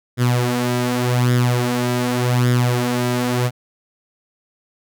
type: tone with flanger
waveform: sawtooth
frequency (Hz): 123.1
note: B2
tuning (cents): -5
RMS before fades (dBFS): -18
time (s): 0.17-3.51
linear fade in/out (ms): 50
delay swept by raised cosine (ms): 0.57 to 5.07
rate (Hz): 0.86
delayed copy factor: +0.65
effects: none